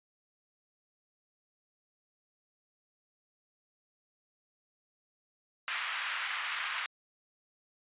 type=band-pass noise; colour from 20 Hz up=pink; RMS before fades=-36 dBFS; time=5.68-6.86 s; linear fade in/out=0 ms; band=1200 to 3200 Hz; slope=24 dB/octave; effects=resampled to 8000 Hz